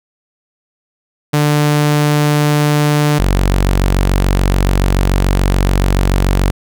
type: tone pair in turn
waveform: sawtooth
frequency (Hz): 148.3 / 46.96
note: D3 / F#1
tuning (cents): +17 / +26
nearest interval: octave + minor sixth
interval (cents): 1991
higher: first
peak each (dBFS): -6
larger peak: neither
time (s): 1.33-3.19 / 3.19-6.51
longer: second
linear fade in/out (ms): 10
effects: none